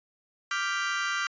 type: chord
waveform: 35% pulse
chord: G dominant seventh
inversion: second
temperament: equal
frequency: 1174.7 / 1396.9 / 1568 / 1975.5 Hz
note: D6 / F6 / G6 / B6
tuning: 0 / 0 / 0 / 0 cents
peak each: -31 / -30 / -31 / -34 dBFS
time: 0.51-1.27 s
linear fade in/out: 2 ms
effects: resampled to 16000 Hz